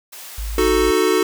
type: high-pass noise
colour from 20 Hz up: white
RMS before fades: -36 dBFS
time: 0.12-0.69 s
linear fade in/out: 10 ms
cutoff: 500 Hz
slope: 12 dB/octave
type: tone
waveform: sine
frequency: 53.3 Hz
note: G#1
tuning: 46 cents sharp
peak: -23 dBFS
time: 0.38-0.91 s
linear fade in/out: 5 ms
type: chord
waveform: square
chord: D# diminished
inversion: none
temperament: equal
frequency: 311.1 / 370 / 440 Hz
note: D#4 / F#4 / A4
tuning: 0 / 0 / 0 cents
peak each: -22 / -18 / -19 dBFS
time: 0.58-1.23 s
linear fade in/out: 2 ms
effects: none